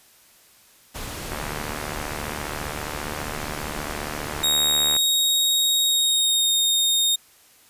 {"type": "noise", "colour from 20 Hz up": "pink", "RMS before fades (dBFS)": -33, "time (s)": [0.94, 4.45], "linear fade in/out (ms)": 20}
{"type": "click train", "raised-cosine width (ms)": 0.5, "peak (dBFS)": -15, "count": 274, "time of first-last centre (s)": [1.32, 4.965], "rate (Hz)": 74.9}
{"type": "tone with pitch glide", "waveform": "sawtooth", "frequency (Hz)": [3759, 3699], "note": ["A#7", "A#7"], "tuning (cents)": [14, -14], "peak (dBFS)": -15, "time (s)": [4.43, 7.16], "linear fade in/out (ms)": 10, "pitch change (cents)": -28, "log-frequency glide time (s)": [5.86, 6.52]}
{"effects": ["white hiss -54 dBFS RMS until 7.69 s", "resampled to 32000 Hz"]}